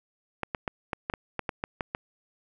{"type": "clicks", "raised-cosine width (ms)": 0.5, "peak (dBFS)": -14, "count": 11, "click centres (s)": [0.433, 0.548, 0.678, 0.932, 1.099, 1.138, 1.393, 1.492, 1.639, 1.808, 1.949], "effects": []}